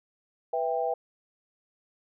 sine chord, E minor, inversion second, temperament just, 494.4 / 659.3 / 791.1 Hz, B4 / E5 / G5, +2 / 0 / +16 cents, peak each -30 dBFS, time 0.53-0.94 s, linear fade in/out 5 ms, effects none

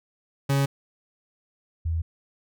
40% pulse / sine tone pair in turn, 138.59 / 81.86 Hz, C#3 / E2, 0 / -12 cents, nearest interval major sixth, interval 912 cents, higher first, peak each -19 / -23 dBFS, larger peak first, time 0.49-0.66 / 1.85-2.02 s, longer neither, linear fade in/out 10 ms, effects none

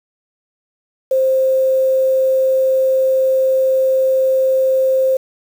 sine tone with quantisation, 526 Hz, C5, 9 cents sharp, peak -11 dBFS, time 1.11-5.17 s, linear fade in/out 5 ms, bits 6, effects none

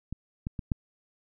clicks, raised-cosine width 5 ms, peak -22 / -19 / -21 / -14 dBFS, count 4, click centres 0.126 / 0.469 / 0.592 / 0.718 s, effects none

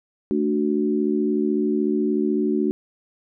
sine chord, D major, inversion second, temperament equal, 220 / 293.7 / 370 Hz, A3 / D4 / F#4, 0 / 0 / 0 cents, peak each -23 dBFS, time 0.31-2.71 s, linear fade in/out 0 ms, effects none

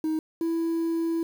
sine tone pair in turn, 314.5 / 330.8 Hz, D#4 / E4, +19 / +6 cents, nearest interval minor second, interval 87 cents, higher second, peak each -21 dBFS, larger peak neither, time 0.04-0.19 / 0.41-1.23 s, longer second, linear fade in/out 2 ms, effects tanh soft clip ceiling -23 dBFS + 8-bit

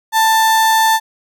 35% pulse tone, 887 Hz, A5, 14 cents sharp, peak -8 dBFS, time 0.12-1 s, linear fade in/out 50 ms, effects none

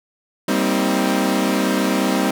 sawtooth chord, C minor seventh, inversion second, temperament equal with one note detuned, 196 / 233.1 / 261.6 / 316.9 Hz, G3 / Bb3 / C4 / Eb4, 0 / 0 / 0 / +32 cents, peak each -17 / -21 / -17 / -19 dBFS, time 0.48-2.31 s, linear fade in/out 5 ms, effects none

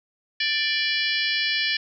harmonic tone with a mistuned harmonic, 589 Hz, D5, 5 cents sharp, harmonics 3 / 4 / 5 / 6 / 7 / 8 / 9, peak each -27 / -28 / -29 / -30 / -30 / -31 / -32 dBFS, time 0.4-1.77 s, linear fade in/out 5 ms, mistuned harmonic 6, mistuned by -89 cents, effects none

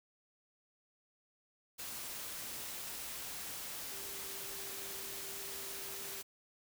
sine tone in noise, 392 Hz, G4, in tune, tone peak -54 dBFS, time 3.91-6.22 s, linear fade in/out 20 ms, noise white, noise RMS -44 dBFS, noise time 1.78-6.23 s, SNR -13 dB, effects none

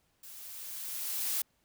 blue noise with level ramp, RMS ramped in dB -49 to -31 dBFS, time 0.23-1.42 s, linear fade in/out 5 ms, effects pink hiss -73 dBFS RMS until 1.64 s

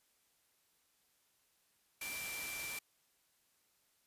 sine tone in noise, 2349 Hz, D7, in tune, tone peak -43 dBFS, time 2.01-2.79 s, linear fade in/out 5 ms, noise white, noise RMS -44 dBFS, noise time 2.01-2.79 s, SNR -2 dB, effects white hiss -75 dBFS RMS until 4.06 s + resampled to 32000 Hz

